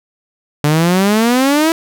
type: exponential sweep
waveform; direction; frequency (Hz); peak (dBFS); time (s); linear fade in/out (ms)
sawtooth; up; 145 to 332.5; -6; 0.64-1.72; 0
effects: none